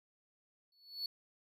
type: tone with exponential growth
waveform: triangle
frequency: 4421 Hz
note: C#8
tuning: 5 cents flat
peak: -33 dBFS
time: 0.72-1.06 s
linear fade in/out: 2 ms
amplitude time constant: 73 ms
effects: none